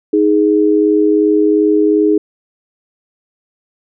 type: tone pair together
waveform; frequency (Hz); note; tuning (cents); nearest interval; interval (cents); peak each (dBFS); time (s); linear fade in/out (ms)
sine; 313.4 / 416.1; D#4 / G#4; +13 / +3; perfect fourth; 490; -11 / -11; 0.13-2.18; 5
effects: none